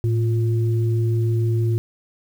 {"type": "tone pair together", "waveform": "sine", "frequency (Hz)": [111.7, 351.2], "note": ["A2", "F4"], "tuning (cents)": [27, 10], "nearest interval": "octave + minor sixth", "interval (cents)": 1983, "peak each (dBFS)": [-17, -27], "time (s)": [0.04, 1.78], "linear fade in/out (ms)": 0, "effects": ["8-bit"]}